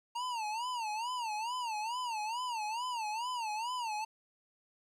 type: tone with vibrato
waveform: square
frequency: 922 Hz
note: A#5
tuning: 19 cents flat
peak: -35 dBFS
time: 0.15-4.05 s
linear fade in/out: 10 ms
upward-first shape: sine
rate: 2.3 Hz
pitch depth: 160 cents each way
effects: low-pass 8000 Hz 12 dB/octave + 11-bit